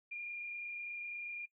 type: tone with frequency modulation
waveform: sine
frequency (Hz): 2411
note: D7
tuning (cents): +45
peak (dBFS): -40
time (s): 0.11-1.46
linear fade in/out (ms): 10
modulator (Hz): 28.2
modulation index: 1.1
effects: noise-tail reverb RT60 0.1 s tail -20 dB re dry